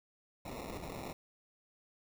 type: noise with sample-and-hold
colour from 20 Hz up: white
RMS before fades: -44 dBFS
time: 0.45-1.13 s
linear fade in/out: 5 ms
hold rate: 1575 Hz
effects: none